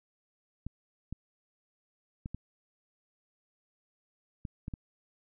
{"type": "clicks", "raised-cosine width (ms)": 5, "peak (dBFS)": -25, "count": 7, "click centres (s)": [0.666, 1.126, 2.259, 2.346, 4.452, 4.681, 4.738], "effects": []}